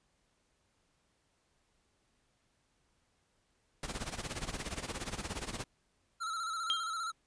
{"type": "noise with tremolo", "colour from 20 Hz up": "pink", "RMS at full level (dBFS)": -37, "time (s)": [3.83, 5.64], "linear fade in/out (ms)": 2, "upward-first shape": "sine", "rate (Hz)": 17, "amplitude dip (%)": 80}
{"type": "tone with vibrato", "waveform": "square", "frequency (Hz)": 1335, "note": "E6", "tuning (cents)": 22, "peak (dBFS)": -36, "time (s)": [6.2, 7.12], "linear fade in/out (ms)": 20, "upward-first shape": "square", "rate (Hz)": 15, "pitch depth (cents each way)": 52}
{"type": "tone with exponential decay", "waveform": "sine", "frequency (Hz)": 3200, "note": "G7", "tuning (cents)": 35, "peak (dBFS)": -26, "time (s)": [6.7, 6.93], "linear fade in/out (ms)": 0, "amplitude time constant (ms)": 49}
{"effects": ["pink hiss -75 dBFS RMS until 7.26 s", "resampled to 22050 Hz"]}